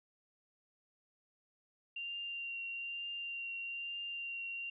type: tone with vibrato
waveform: sine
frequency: 2773 Hz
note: F7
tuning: 13 cents flat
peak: -39 dBFS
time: 1.96-4.7 s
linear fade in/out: 5 ms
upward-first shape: triangle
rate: 1.1 Hz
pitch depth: 17 cents each way
effects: none